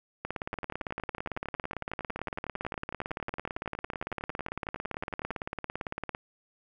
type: two click trains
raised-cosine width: 0.5 ms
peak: -22 / -18 dBFS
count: 53 / 106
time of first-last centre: 0.54-5.311 / 0.25-6.149 s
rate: 10.9 / 17.8 Hz
effects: none